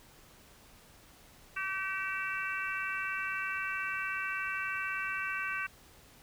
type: harmonic tone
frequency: 383.8 Hz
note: G4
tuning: 37 cents flat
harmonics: 3 / 4 / 5 / 6 / 7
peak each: -40 / -36 / -43 / -41 / -39 dBFS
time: 1.56-5.67 s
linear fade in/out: 10 ms
effects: pink hiss -58 dBFS RMS until 6.22 s